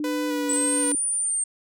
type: tone with pitch glide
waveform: sine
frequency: 299.7 to 288.2 Hz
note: D4 to D4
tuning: +35 to -33 cents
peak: -25 dBFS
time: 0-0.95 s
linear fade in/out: 2 ms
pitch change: -68 cents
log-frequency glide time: 0.27-0.5 s
type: tone with vibrato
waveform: sawtooth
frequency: 493.9 Hz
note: B4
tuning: in tune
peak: -24 dBFS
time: 0.04-0.92 s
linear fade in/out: 2 ms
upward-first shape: square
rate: 1.9 Hz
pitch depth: 16 cents each way
type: exponential two-way sweep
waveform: sine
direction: up then down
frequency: 7980 to 9450 to 8630 Hz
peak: -22 dBFS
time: 0.49-1.44 s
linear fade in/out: 5 ms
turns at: 1.05 s
effects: none